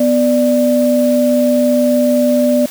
sine tone pair together, 248.1 / 590 Hz, B3 / D5, +8 / +8 cents, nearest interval octave + minor third, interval 1500 cents, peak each -12 dBFS, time 0-2.66 s, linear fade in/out 5 ms, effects white hiss -31 dBFS RMS until 2.7 s

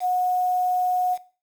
sine tone with quantisation, 729 Hz, F#5, 26 cents flat, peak -19 dBFS, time 0-1.18 s, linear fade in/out 50 ms, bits 7, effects noise-tail reverb RT60 0.4 s tail -17 dB re dry

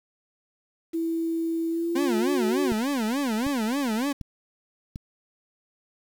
sine tone with pitch glide, 329.6 to 370 Hz, E4 to F#4, 0 to 0 cents, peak -24 dBFS, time 0.93-2.73 s, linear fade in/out 20 ms, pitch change +200 cents, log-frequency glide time 1.7-2.49 s
40% pulse tone with vibrato, 248.3 Hz, B3, 9 cents sharp, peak -23 dBFS, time 1.95-4.13 s, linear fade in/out 10 ms, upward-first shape sine, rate 3.4 Hz, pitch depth 260 cents each way
click train, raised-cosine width 5 ms, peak -23 dBFS, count 4, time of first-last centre 2.72-4.959 s, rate 1.34 Hz
effects 8-bit

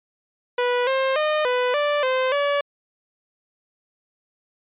sawtooth tone with pitch steps, 490.8 / 531 / 611 / 497.3 / 586 / 517 / 572 Hz, B4 / C5 / D#5 / B4 / D5 / C5 / D5, -11 / +25 / -32 / +12 / -4 / -21 / -46 cents, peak -15 dBFS, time 0.58-2.61 s, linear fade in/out 5 ms, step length 290 ms, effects resampled to 8000 Hz

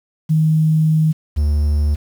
sine / triangle tone pair in turn, 157.1 / 73.93 Hz, D#3 / D2, +17 / +12 cents, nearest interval octave + minor second, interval 1305 cents, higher first, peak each -11 dBFS, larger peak neither, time 0.29-1.13 / 1.36-1.96 s, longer first, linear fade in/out 20 ms, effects 7-bit

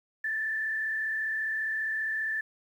sine tone with frequency modulation, 1760 Hz, A6, in tune, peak -28 dBFS, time 0.24-2.41 s, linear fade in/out 5 ms, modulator 34.9 Hz, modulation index 0.92, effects 10-bit

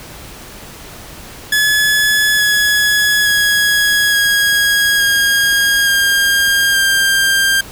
sawtooth tone with pitch steps, 1706 / 1686.4 / 1667 / 1647.9 / 1629 / 1610.2 / 1591.8 Hz, G#6 / G#6 / G#6 / G#6 / G#6 / G6 / G6, +46 / +26 / +6 / -14 / -34 / +46 / +26 cents, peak -7 dBFS, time 1.52-7.61 s, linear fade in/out 5 ms, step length 870 ms, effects pink hiss -34 dBFS RMS until 7.71 s

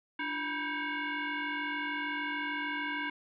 sine tone with frequency modulation, 293.7 Hz, D4, in tune, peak -32 dBFS, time 0.19-3.1 s, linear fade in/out 5 ms, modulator 634 Hz, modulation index 3.6, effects none

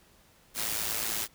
white noise with amplitude modulation, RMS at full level -29 dBFS, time 0.54-1.28 s, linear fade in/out 50 ms, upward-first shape sine, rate 109 Hz, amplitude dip 65%, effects pink hiss -61 dBFS RMS until 1.34 s

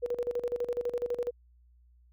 sine tone with tremolo, 483.9 Hz, B4, 35 cents flat, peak -27 dBFS, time 0.02-1.31 s, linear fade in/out 20 ms, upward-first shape square, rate 12 Hz, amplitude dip 80%, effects added 60 Hz sine -58 dBFS peak until 2.12 s

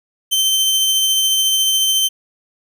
sawtooth tone with tremolo, 3100 Hz, G7, 20 cents flat, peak -9 dBFS, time 0.31-2.09 s, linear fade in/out 20 ms, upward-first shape triangle, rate 14 Hz, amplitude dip 25%, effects none

